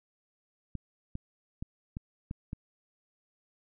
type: clicks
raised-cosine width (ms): 5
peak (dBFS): -24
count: 6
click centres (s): 0.753 / 1.154 / 1.625 / 1.969 / 2.311 / 2.531
effects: none